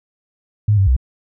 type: tone with pitch steps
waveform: sine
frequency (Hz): 105.1 / 96.9 / 63.8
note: G#2 / G2 / C2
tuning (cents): +21 / -20 / -43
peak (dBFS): -10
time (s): 0.68-0.965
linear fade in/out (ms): 5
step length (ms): 95
effects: none